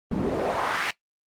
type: noise with band-pass filter sweep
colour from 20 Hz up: pink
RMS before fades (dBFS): -26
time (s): 0.11-0.91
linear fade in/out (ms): 5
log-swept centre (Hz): 200 to 2300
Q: 1.7
effects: noise-tail reverb RT60 0.1 s tail -17 dB re dry + Opus 24 kbps